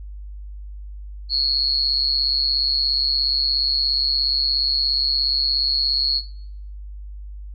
sine tone with amplitude modulation, 4336 Hz, C#8, 39 cents flat, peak -13 dBFS, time 1.29-6.22 s, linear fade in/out 50 ms, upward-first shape sine, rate 137 Hz, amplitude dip 100%, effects noise-tail reverb RT60 0.6 s tail -17 dB re dry + added 50 Hz sine -32 dBFS peak until 7.54 s

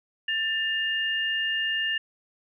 sine tone pair together, 1779.5 / 2823 Hz, A6 / F7, +19 / +18 cents, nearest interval minor sixth, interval 799 cents, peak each -27 dBFS, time 0.28-1.98 s, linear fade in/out 5 ms, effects none

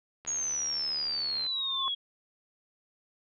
click train, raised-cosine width 0.3 ms, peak -29 dBFS, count 90, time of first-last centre 0.25-1.464 s, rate 73.3 Hz
sine exponential sweep, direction down, 6710 to 3287 Hz, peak -29 dBFS, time 0.27-1.95 s, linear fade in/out 10 ms
sine tone with exponential growth, 1075 Hz, C6, 47 cents sharp, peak -29 dBFS, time 1.32-1.88 s, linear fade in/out 0 ms, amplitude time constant 120 ms
effects none

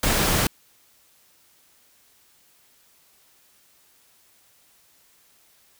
pink noise, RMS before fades -21 dBFS, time 0.03-0.47 s, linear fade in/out 2 ms, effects white hiss -59 dBFS RMS until 5.79 s

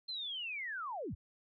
sine linear sweep, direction down, 4186 to 38.87 Hz, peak -38 dBFS, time 0.08-1.15 s, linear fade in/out 10 ms, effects none

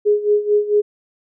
sine tone with tremolo, 416.2 Hz, G#4, 4 cents sharp, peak -10 dBFS, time 0.05-0.82 s, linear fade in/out 20 ms, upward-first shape sine, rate 4.5 Hz, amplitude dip 80%, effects none

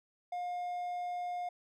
triangle tone, 712 Hz, F5, 33 cents sharp, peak -33 dBFS, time 0.32-1.49 s, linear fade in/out 5 ms, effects none

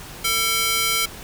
square tone with high-pass filter, 450 Hz, A4, 39 cents sharp, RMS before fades -21 dBFS, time 0.24-1.06 s, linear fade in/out 10 ms, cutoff 2200 Hz, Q 1, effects pink hiss -38 dBFS RMS until 1.23 s

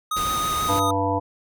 square tone with vibrato, 1244.5 Hz, D#6, in tune, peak -23 dBFS, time 0.11-0.91 s, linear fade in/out 5 ms, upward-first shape sine, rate 6.2 Hz, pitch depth 15 cents each way
pink noise, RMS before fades -31 dBFS, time 0.16-0.8 s, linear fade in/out 10 ms
harmonic tone, 98 Hz, G2, in tune, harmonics 1 / 3 / 5 / 7 / 9 / 10, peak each -27 / -27 / -27 / -27 / -27 / -27 dBFS, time 0.68-1.2 s, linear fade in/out 20 ms
effects none

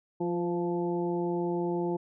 harmonic tone with a mistuned harmonic, 174.2 Hz, F3, 4 cents flat, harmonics 1 / 2 / 3 / 4 / 5, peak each -33 / -29 / -39 / -41 / -38 dBFS, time 0.2-1.97 s, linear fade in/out 10 ms, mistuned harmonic 3, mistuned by -33 cents, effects none

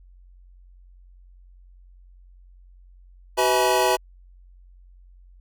square tone cluster, 378.8 / 498.9 / 643 / 847 / 973 Hz, F#4 / B4 / E5 / G#5 / B5, +41 / +17 / -43 / +34 / -26 cents, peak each -25 dBFS, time 3.37-3.97 s, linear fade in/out 20 ms, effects added 45 Hz sine -47 dBFS peak until 5.4 s

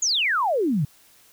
sine exponential sweep, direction down, 7040 to 130.81 Hz, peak -19 dBFS, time 0.02-0.85 s, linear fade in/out 5 ms, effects white hiss -55 dBFS RMS until 1.32 s

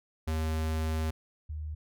square / sine tone pair in turn, 79.2 / 76.49 Hz, D#2 / D#2, +31 / -29 cents, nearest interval minor second, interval 60 cents, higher first, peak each -29 / -34 dBFS, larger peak first, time 0.27-1.11 / 1.49-1.75 s, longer first, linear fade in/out 10 ms, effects none

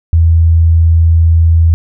sine tone, 82.41 Hz, E2, in tune, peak -4 dBFS, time 0.13-1.74 s, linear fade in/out 0 ms, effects none

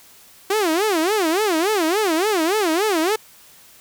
sawtooth tone with vibrato, 370.3 Hz, F#4, 1 cent sharp, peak -13 dBFS, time 0.5-3.16 s, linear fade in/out 5 ms, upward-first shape sine, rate 3.5 Hz, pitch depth 290 cents each way, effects white hiss -48 dBFS RMS until 3.8 s

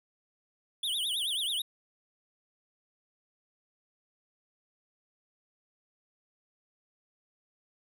square tone with vibrato, 3316 Hz, G#7, 3 cents flat, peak -30 dBFS, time 0.83-1.62 s, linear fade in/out 5 ms, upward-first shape triangle, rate 9.3 Hz, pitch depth 260 cents each way, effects none

